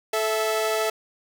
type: tone pair together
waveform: sawtooth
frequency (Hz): 435.4 / 659.3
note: A4 / E5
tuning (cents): -18 / 0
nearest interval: perfect fifth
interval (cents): 718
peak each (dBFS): -21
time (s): 0.13-0.9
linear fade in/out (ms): 5
effects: none